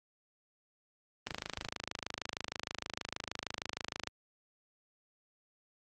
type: click train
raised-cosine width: 0.2 ms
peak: -18 dBFS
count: 75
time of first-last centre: 1.27-4.073 s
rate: 26.4 Hz
effects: high-pass 60 Hz 12 dB/octave + Opus 24 kbps